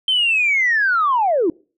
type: linear sweep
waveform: sine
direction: down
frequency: 3136 to 297 Hz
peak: -13 dBFS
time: 0.08-1.5 s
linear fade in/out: 2 ms
effects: noise-tail reverb RT60 0.4 s tail -26 dB re dry + tanh soft clip ceiling -9 dBFS